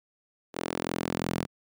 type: tone with high-pass filter sweep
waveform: sawtooth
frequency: 42.86 Hz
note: F1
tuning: 32 cents flat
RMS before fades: -32 dBFS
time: 0.53-1.47 s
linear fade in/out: 50 ms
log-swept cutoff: 350 to 170 Hz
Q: 1.3
effects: none